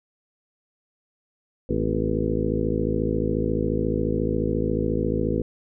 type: harmonic tone with a mistuned harmonic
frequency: 54.2 Hz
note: A1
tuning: 25 cents flat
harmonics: 1 / 2 / 3 / 4 / 5 / 6 / 7 / 8 / 9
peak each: -30 / -30 / -30 / -30 / -30 / -30 / -30 / -30 / -30 dBFS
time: 1.69-5.42 s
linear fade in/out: 5 ms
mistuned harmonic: 5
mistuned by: -78 cents
effects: none